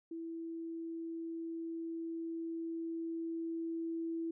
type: tone with level ramp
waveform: sine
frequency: 330 Hz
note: E4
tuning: 2 cents sharp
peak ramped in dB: -40 to -35 dBFS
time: 0.11-4.31 s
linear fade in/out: 5 ms
effects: none